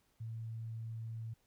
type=tone; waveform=sine; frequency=113 Hz; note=A2; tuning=47 cents sharp; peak=-40 dBFS; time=0.2-1.34 s; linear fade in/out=10 ms; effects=pink hiss -75 dBFS RMS until 1.46 s